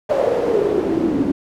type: noise with band-pass filter sweep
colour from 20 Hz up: pink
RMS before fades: -18 dBFS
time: 0.09-1.32 s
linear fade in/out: 10 ms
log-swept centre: 600 to 260 Hz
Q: 6
effects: none